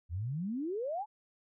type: exponential sweep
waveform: sine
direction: up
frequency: 77.78 to 886 Hz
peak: -33 dBFS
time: 0.09-1.06 s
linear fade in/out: 50 ms
effects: none